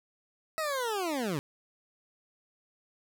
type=linear sweep; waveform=20% pulse; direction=down; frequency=649 to 131.8 Hz; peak=-25 dBFS; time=0.58-1.39 s; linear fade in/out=0 ms; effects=none